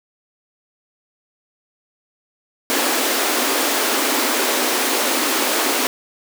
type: high-pass noise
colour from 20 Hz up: pink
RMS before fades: -19 dBFS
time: 2.7-5.87 s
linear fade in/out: 0 ms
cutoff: 240 Hz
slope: 96 dB/octave
effects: none